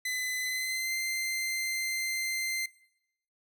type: tone with pitch glide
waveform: sawtooth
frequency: 2018 to 2082 Hz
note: B6 to C7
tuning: +37 to -9 cents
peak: -27 dBFS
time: 0.05-2.66 s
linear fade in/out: 5 ms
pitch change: +54 cents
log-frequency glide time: 0.41-0.94 s
effects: noise-tail reverb RT60 0.8 s tail -20 dB re dry